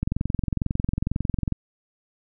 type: click train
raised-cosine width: 5 ms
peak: -11 dBFS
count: 34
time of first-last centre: 0.03-1.523 s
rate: 22.1 Hz
effects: none